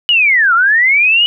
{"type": "linear two-way sweep", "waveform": "sine", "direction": "down then up", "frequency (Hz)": [2960, 1318.5, 2960], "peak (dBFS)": -7, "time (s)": [0.09, 1.26], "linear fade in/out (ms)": 0, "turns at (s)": 0.54, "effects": []}